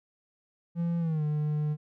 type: tone with pitch glide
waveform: triangle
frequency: 170 to 150.58 Hz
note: F3 to D3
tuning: -46 to +44 cents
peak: -24 dBFS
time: 0.75-1.77 s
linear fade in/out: 50 ms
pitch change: -210 cents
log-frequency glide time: 0.99-1.23 s
effects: none